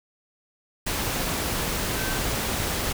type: tone in noise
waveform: sine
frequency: 1545 Hz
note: G6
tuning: 26 cents flat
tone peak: -33 dBFS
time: 1.96-2.19 s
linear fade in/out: 10 ms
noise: pink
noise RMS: -27 dBFS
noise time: 0.86-2.93 s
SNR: -9 dB
effects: none